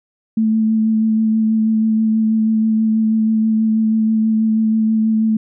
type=tone with vibrato; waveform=sine; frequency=220 Hz; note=A3; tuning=in tune; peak=-12 dBFS; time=0.37-5.37 s; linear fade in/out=5 ms; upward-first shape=sine; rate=6.2 Hz; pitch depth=15 cents each way; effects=none